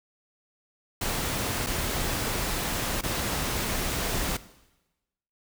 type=noise with dropouts; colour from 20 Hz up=pink; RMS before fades=-29 dBFS; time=1.01-4.37 s; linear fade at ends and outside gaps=5 ms; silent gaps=1.664-1.668 / 3.011-3.034 s; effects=noise-tail reverb RT60 1.0 s tail -17 dB re dry